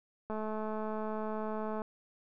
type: click train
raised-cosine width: 1 ms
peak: -25 dBFS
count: 329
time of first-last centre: 0.3-1.819 s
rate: 216 Hz
effects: none